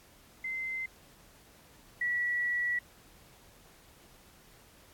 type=tone pair in turn; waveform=sine; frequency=2070 / 1941.1 Hz; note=C7 / B6; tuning=-19 / -30 cents; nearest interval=minor second; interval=111 cents; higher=first; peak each=-33 / -28 dBFS; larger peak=second; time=0.44-0.86 / 2.01-2.79 s; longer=second; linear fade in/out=5 ms; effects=pink hiss -59 dBFS RMS until 4.93 s + AAC 64 kbps